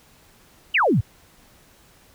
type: exponential sweep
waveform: sine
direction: down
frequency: 3128 to 89.3 Hz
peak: -15 dBFS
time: 0.74-1.01 s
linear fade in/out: 10 ms
effects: pink hiss -54 dBFS RMS until 2.14 s